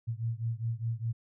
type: beating tone pair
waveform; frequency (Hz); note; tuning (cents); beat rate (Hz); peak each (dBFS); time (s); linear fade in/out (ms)
sine; 112.8 / 117.7; A2 / A#2; +44 / +17; 4.9; -33 / -34; 0.07-1.13; 20
effects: none